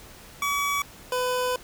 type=tone pair in turn; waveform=25% pulse; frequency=1138 / 501.4 Hz; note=C#6 / B4; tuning=+45 / +26 cents; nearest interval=octave + major second; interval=1419 cents; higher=first; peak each=-20 dBFS; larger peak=neither; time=0.42-0.82 / 1.12-1.56 s; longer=second; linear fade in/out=2 ms; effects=pink hiss -47 dBFS RMS until 1.63 s